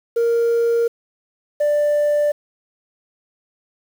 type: tone pair in turn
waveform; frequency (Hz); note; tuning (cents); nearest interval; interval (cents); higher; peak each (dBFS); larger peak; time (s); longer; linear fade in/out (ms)
sine; 466.2 / 589.4; A#4 / D5; 0 / +6; major third; 406; second; -12; neither; 0.16-0.88 / 1.6-2.32; neither; 10
effects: tanh soft clip ceiling -13 dBFS + 7-bit